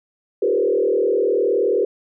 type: tone with frequency modulation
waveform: sine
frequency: 435.5 Hz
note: A4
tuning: 18 cents flat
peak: -15 dBFS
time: 0.42-1.85 s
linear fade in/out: 5 ms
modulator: 39.2 Hz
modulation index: 1.9
effects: none